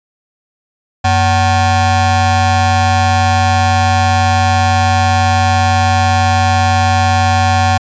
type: ring-modulated tone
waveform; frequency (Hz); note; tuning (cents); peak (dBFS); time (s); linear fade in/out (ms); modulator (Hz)
40% pulse; 330; E4; +2; -5; 1.04-7.78; 10; 423
effects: resampled to 16000 Hz